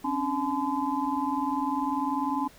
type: tone cluster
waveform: sine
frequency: 266.6 / 286.7 / 856 / 1021 Hz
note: C4 / D4 / A5 / C6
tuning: +33 / -42 / -48 / -43 cents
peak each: -31 dBFS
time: 0.04-2.48 s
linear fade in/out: 10 ms
effects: pink hiss -54 dBFS RMS until 2.58 s